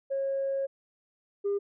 sine tone pair in turn, 545 / 402.4 Hz, C#5 / G4, -29 / +45 cents, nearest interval perfect fourth, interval 526 cents, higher first, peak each -26 / -24 dBFS, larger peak second, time 0.1-0.67 / 1.44-1.59 s, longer first, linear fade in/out 20 ms, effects tanh soft clip ceiling -23 dBFS

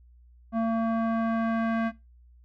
square tone with low-pass filter sweep, 226.7 Hz, A#3, 48 cents flat, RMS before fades -26 dBFS, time 0.52-1.92 s, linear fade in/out 50 ms, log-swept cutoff 960 to 1700 Hz, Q 1.6, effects noise-tail reverb RT60 0.2 s tail -17 dB re dry + added 60 Hz sine -52 dBFS peak until 2.44 s

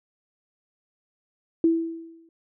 sine tone with exponential decay, 329.6 Hz, E4, in tune, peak -14 dBFS, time 1.64-2.29 s, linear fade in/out 2 ms, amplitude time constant 140 ms, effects none

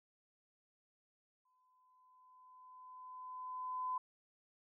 sine tone with exponential growth, 1014 Hz, B5, 45 cents sharp, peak -35 dBFS, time 1.45-3.98 s, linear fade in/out 5 ms, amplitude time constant 550 ms, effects none

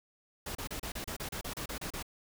pink noise bursts, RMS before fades -39 dBFS, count 13, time 0.46-2.027 s, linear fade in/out 5 ms, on 91 ms, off 32 ms, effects none

